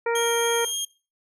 harmonic tone, 466.2 Hz, A#4, in tune, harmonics 1 / 2 / 3 / 4 / 5, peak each -22 / -28 / -32 / -34 / -36 dBFS, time 0.06-0.65 s, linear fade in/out 5 ms
20% pulse tone with vibrato, 3223 Hz, G7, 47 cents sharp, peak -20 dBFS, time 0.15-0.85 s, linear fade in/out 5 ms, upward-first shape triangle, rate 3.6 Hz, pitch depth 9 cents each way
effects noise-tail reverb RT60 0.3 s tail -19 dB re dry

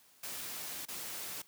white noise with dropouts, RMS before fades -42 dBFS, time 0.23-1.42 s, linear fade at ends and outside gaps 5 ms, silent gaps 0.854-0.884 s, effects white hiss -64 dBFS RMS until 1.47 s + high-pass 80 Hz 12 dB/octave

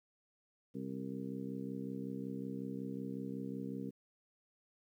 harmonic tone with a mistuned harmonic, 65.41 Hz, C2, in tune, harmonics 2 / 3 / 4 / 5 / 6 / 7, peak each -49 / -43 / -43 / -53 / -51 / -50 dBFS, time 0.74-3.91 s, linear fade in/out 20 ms, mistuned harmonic 7, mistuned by +22 cents, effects 12-bit

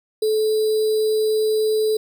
sine tone with sample-and-hold, 433.4 Hz, A4, 26 cents flat, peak -16 dBFS, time 0.22-1.97 s, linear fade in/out 5 ms, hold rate 4410 Hz, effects none

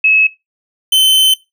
sine / 45% pulse tone pair in turn, 2580 / 3068 Hz, E7 / G7, -38 / -38 cents, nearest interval minor third, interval 300 cents, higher second, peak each -7 dBFS, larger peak neither, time 0.04-0.27 / 0.92-1.34 s, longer second, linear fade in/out 5 ms, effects noise-tail reverb RT60 0.2 s tail -18 dB re dry

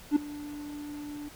triangle tone with ADSR envelope, 293.7 Hz, D4, in tune, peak -15 dBFS, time 0.11-1.29 s, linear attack 51 ms, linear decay 6 ms, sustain -20 dB, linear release 10 ms, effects pink hiss -50 dBFS RMS until 1.35 s

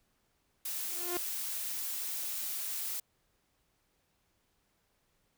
blue noise, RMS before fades -37 dBFS, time 0.65-3 s, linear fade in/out 5 ms
sawtooth tone with exponential growth, 352.6 Hz, F4, 17 cents sharp, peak -28 dBFS, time 0.77-1.17 s, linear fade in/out 0 ms, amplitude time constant 85 ms
effects pink hiss -75 dBFS RMS until 5.37 s

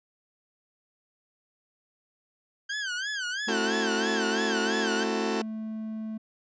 sawtooth tone with vibrato, 1571 Hz, G6, 3 cents sharp, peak -26 dBFS, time 2.69-5.04 s, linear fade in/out 10 ms, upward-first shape sine, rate 3 Hz, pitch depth 150 cents each way
triangle tone, 219.1 Hz, A3, 7 cents flat, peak -30 dBFS, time 3.47-6.18 s, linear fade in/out 10 ms
sawtooth chord, F# half-diminished seventh, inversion second, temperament just, 266.4 / 333 / 370 / 444 Hz, C4 / E4 / F#4 / A4, +31 / +18 / 0 / +16 cents, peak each -31 / -30 / -28 / -27 dBFS, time 3.48-5.42 s, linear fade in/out 5 ms
effects resampled to 16000 Hz

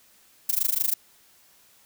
violet noise with amplitude modulation, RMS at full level -21 dBFS, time 0.49-0.94 s, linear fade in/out 5 ms, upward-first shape sine, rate 25.6 Hz, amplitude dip 95%, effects white hiss -58 dBFS RMS until 1.85 s

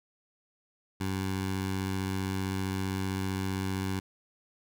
15% pulse tone with notch filter, 95.4 Hz, G2, 47 cents flat, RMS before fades -32 dBFS, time 1-4 s, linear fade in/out 10 ms, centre 540 Hz, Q 1.7, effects none

